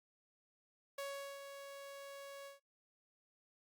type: tone with ADSR envelope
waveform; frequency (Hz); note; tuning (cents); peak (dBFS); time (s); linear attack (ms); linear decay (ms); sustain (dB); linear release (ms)
sawtooth; 557; C#5; +8; -37; 0.98-2.6; 6; 400; -8; 140
effects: noise-tail reverb RT60 0.2 s tail -26 dB re dry + Opus 48 kbps